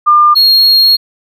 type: tone pair in turn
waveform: sine / triangle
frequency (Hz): 1200 / 4276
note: D6 / C8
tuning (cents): +37 / +37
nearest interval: octave + minor seventh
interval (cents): 2200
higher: second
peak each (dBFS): -3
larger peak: neither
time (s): 0.06-0.35 / 0.35-0.97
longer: second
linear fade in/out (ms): 20
effects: none